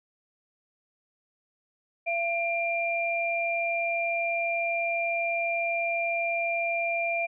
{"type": "tone pair together", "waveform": "sine", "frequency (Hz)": [678, 2384], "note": ["E5", "D7"], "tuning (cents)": [49, 25], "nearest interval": "octave + minor seventh", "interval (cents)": 2176, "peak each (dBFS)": -28, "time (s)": [2.06, 7.27], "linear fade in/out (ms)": 20, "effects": []}